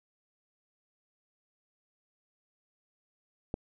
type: click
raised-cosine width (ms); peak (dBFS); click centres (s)
2; -19; 3.541
effects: none